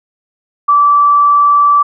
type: tone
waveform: sine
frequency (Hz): 1160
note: D6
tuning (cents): -22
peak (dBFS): -5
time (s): 0.68-1.83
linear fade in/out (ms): 10
effects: none

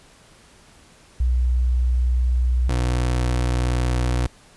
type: tone pair in turn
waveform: sine / 30% pulse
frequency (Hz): 61.74 / 61.35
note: B1 / B1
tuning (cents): 0 / -11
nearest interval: unison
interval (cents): 11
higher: first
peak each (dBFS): -16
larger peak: neither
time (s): 1.2-2.69 / 2.69-4.27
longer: second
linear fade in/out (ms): 5
effects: pink hiss -51 dBFS RMS until 4.56 s + resampled to 24000 Hz

